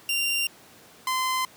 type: tone pair in turn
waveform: sawtooth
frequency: 2777 / 1032.4 Hz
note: F7 / C6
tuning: -10 / -23 cents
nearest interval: octave + perfect fourth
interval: 1713 cents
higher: first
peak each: -20 dBFS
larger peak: neither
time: 0.09-0.47 / 1.07-1.45 s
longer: neither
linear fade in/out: 2 ms
effects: pink hiss -51 dBFS RMS until 1.56 s + high-pass 150 Hz 12 dB/octave